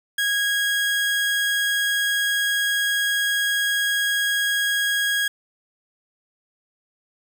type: tone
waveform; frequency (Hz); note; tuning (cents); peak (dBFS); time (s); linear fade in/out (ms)
30% pulse; 1645; G#6; -17; -17; 0.18-5.28; 5
effects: none